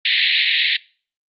white band-pass noise, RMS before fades -17 dBFS, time 0.05-0.77 s, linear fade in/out 5 ms, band 1800 to 4100 Hz, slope 96 dB/octave, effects noise-tail reverb RT60 0.4 s tail -22 dB re dry + Opus 32 kbps

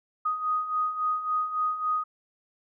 sine beating tone pair, 1244 / 1247.6 Hz, D#6 / D#6, -1 / +4 cents, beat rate 3.6 Hz, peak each -32 / -26 dBFS, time 0.25-2.04 s, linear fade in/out 10 ms, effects none

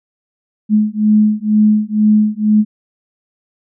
sine beating tone pair, 211.7 / 213.8 Hz, G#3 / A3, +33 / -49 cents, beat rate 2.1 Hz, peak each -12 dBFS, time 0.69-2.65 s, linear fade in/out 50 ms, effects none

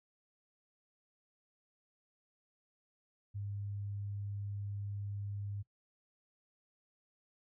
sine tone, 101.2 Hz, G#2, 44 cents flat, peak -38 dBFS, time 3.34-5.63 s, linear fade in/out 20 ms, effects noise-tail reverb RT60 0.1 s tail -19 dB re dry

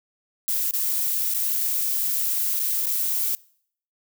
violet noise with dropouts, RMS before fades -24 dBFS, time 0.48-3.35 s, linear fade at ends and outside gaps 0 ms, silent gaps 0.71-0.736 / 1.338-1.346 / 2.594-2.599 / 2.858-2.867 s, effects noise-tail reverb RT60 0.6 s tail -23 dB re dry

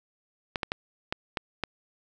clicks, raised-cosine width 0.3 ms, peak -12 dBFS, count 6, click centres 0.558 / 0.632 / 0.719 / 1.125 / 1.372 / 1.637 s, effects none

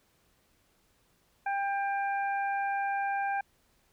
harmonic tone, 795 Hz, G5, 24 cents sharp, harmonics 1 / 2 / 3, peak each -29 / -35 / -42 dBFS, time 1.46-3.41 s, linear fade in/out 5 ms, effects pink hiss -69 dBFS RMS until 3.92 s

